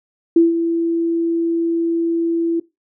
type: tone with ADSR envelope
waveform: sine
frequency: 334.2 Hz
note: E4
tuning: 24 cents sharp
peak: -6 dBFS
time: 0.36-2.6 s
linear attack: 5 ms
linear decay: 160 ms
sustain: -9 dB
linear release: 7 ms
effects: noise-tail reverb RT60 0.2 s tail -19 dB re dry